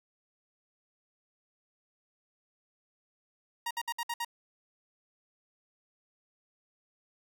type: tone bursts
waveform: sawtooth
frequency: 940 Hz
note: A#5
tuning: 14 cents sharp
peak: -28 dBFS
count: 6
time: 3.66-4.248 s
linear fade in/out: 5 ms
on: 48 ms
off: 60 ms
effects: none